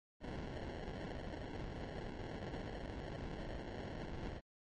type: noise with sample-and-hold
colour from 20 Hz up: pink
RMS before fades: -45 dBFS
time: 0.2-4.41 s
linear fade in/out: 50 ms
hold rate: 1225 Hz
effects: low-pass 4000 Hz 12 dB/octave + MP3 48 kbps